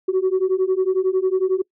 sine beating tone pair, 369.9 / 380.9 Hz, F#4 / G4, 0 / -50 cents, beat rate 11 Hz, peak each -18 dBFS, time 0.08-1.62 s, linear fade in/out 10 ms, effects noise-tail reverb RT60 0.1 s tail -25 dB re dry + tanh soft clip ceiling -12 dBFS

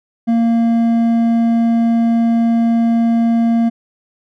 triangle tone with hard clipping, 230.9 Hz, A#3, 16 cents flat, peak -12 dBFS, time 0.27-3.7 s, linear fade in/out 20 ms, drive 9 dB, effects none

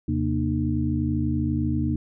sine tone cluster, 81.7 / 133.9 / 236 / 304.2 Hz, E2 / C3 / A#3 / D#4, -15 / +40 / +22 / -39 cents, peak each -27 dBFS, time 0.08-1.96 s, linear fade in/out 5 ms, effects none

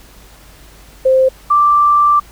sine tone pair in turn, 523.3 / 1174.8 Hz, C5 / D6, 0 / 0 cents, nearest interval octave + major second, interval 1400 cents, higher second, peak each -7 dBFS, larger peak neither, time 1.05-1.29 / 1.5-2.2 s, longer second, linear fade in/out 10 ms, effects added 50 Hz sine -42 dBFS peak until 2.31 s + pink hiss -43 dBFS RMS until 2.31 s

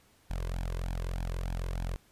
sawtooth tone with flanger, 43.65 Hz, F1, in tune, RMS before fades -34 dBFS, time 0.3-1.96 s, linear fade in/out 0 ms, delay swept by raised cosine 1.2 to 1.98 ms, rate 3.3 Hz, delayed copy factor +0.95, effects pink hiss -64 dBFS RMS until 2.11 s + resampled to 32000 Hz

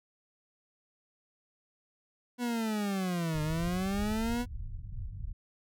40% pulse linear two-way sweep, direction down then up, 246.9 to 150.8 to 246.9 Hz, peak -29 dBFS, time 2.38-4.46 s, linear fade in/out 50 ms, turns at 3.42 s
pink low-pass noise, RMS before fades -39 dBFS, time 3.34-5.33 s, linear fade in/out 10 ms, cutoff 110 Hz, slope 24 dB/octave
effects none

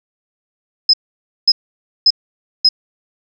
sine tone bursts, 5100 Hz, D#8, 42 cents sharp, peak -6 dBFS, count 4, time 0.89-2.69 s, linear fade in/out 5 ms, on 45 ms, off 540 ms, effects none

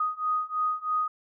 sine beating tone pair, 1244.5 / 1247.6 Hz, D#6 / D#6, 0 / +4 cents, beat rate 3.1 Hz, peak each -29 / -28 dBFS, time 0-1.08 s, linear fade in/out 5 ms, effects none

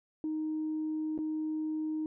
sine tone with dropouts, 311.1 Hz, D#4, in tune, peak -30 dBFS, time 0.24-2.06 s, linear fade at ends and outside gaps 1 ms, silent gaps 1.178-1.188 s, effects tanh soft clip ceiling -27 dBFS

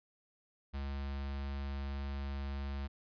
square tone with notch filter, 69.3 Hz, C#2, in tune, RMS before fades -39 dBFS, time 0.73-2.88 s, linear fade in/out 20 ms, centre 420 Hz, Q 1.7, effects resampled to 11025 Hz

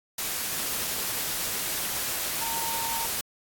sine tone in noise, 915 Hz, A#5, 32 cents flat, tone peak -33 dBFS, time 2.41-3.06 s, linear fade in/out 5 ms, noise white, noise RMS -30 dBFS, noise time 0.18-3.21 s, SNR -6 dB, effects AAC 64 kbps

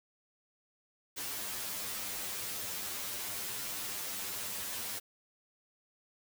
white noise with comb filter, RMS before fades -39 dBFS, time 1.16-5 s, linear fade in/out 20 ms, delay 10 ms, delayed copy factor +0.9, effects none

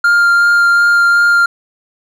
triangle tone with vibrato, 1400 Hz, F6, 4 cents sharp, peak -5 dBFS, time 0.04-1.46 s, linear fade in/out 5 ms, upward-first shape sine, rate 2.7 Hz, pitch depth 8 cents each way, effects none

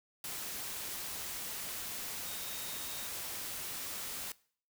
sine tone in noise, 3729 Hz, A#7, in tune, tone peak -49 dBFS, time 2.26-3.07 s, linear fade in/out 2 ms, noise white, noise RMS -41 dBFS, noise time 0.24-4.32 s, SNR -11 dB, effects noise-tail reverb RT60 0.5 s tail -21 dB re dry

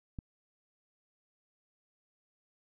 click, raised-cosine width 5 ms, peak -27 dBFS, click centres 0.188 s, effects none

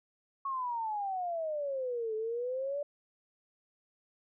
sine exponential two-way sweep, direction down then up, 1108.7 to 430.9 to 586 Hz, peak -32 dBFS, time 0.45-2.83 s, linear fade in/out 5 ms, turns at 2.15 s, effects none

